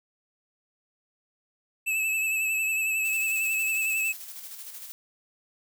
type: tone with vibrato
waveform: square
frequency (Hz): 2613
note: E7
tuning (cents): -16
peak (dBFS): -25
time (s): 1.86-4.13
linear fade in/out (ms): 20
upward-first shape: sine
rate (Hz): 11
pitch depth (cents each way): 32
type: noise with tremolo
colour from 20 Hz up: blue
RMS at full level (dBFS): -40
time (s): 3.05-4.92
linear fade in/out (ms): 0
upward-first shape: square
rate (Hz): 13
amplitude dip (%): 40
effects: none